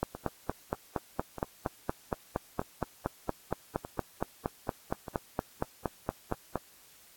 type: two click trains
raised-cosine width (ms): 1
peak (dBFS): -24 / -14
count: 6 / 29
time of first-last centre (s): 0.15-6.315 / 0.03-6.557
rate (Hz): 0.811 / 4.29
effects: white hiss -58 dBFS RMS until 7.16 s + AAC 64 kbps